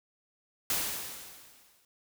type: noise with exponential decay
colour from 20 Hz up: white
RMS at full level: -28 dBFS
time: 0.7-1.85 s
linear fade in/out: 2 ms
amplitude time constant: 250 ms
effects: none